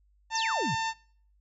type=harmonic tone; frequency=897 Hz; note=A5; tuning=33 cents sharp; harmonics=1 / 2 / 3 / 4 / 5 / 6 / 7 / 8; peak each=-29 / -35 / -39 / -41 / -43 / -45 / -46 / -47 dBFS; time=0.3-0.94 s; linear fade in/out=50 ms
type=exponential sweep; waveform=sine; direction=down; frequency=6670 to 107.2 Hz; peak=-30 dBFS; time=0.35-0.75 s; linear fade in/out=5 ms
effects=noise-tail reverb RT60 0.5 s tail -22 dB re dry + added 50 Hz sine -62 dBFS peak until 1.4 s